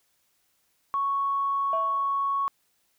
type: tone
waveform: sine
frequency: 1108.7 Hz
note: C#6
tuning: in tune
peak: -23 dBFS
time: 0.94-2.48 s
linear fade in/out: 0 ms
type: tone with exponential decay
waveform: sine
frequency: 656 Hz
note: E5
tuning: 9 cents flat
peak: -25 dBFS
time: 1.73-2.19 s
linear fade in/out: 2 ms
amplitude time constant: 100 ms
effects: tanh soft clip ceiling -15 dBFS + white hiss -70 dBFS RMS until 2.98 s